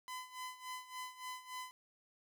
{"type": "tone with tremolo", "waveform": "sawtooth", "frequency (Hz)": 1012, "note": "B5", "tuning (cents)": 42, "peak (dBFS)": -38, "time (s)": [0.08, 1.71], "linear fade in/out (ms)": 0, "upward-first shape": "sine", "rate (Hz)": 3.5, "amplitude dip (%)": 80, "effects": []}